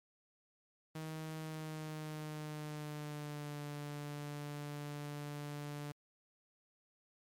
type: tone with pitch glide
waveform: sawtooth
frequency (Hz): 157.7 to 146.29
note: D#3 to D3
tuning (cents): +24 to -6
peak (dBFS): -38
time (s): 0.95-5.92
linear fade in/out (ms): 5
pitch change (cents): -130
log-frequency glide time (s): 1.39-3.63
effects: MP3 96 kbps